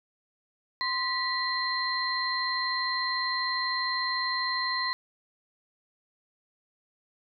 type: tone cluster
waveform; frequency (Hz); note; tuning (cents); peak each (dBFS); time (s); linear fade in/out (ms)
sine; 1037 / 1950 / 4136; C6 / B6 / C8; -16 / -23 / -21; -31; 0.81-4.93; 0
effects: none